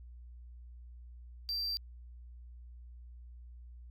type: tone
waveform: triangle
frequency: 4699 Hz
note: D8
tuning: in tune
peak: -32 dBFS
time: 1.49-1.77 s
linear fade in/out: 0 ms
effects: added 60 Hz sine -48 dBFS peak until 3.9 s